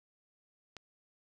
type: click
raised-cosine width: 0.2 ms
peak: -28 dBFS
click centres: 0.767 s
effects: none